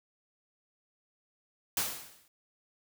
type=noise with exponential decay; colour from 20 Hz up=white; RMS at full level=-28 dBFS; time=1.77-2.28 s; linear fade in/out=2 ms; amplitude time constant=110 ms; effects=none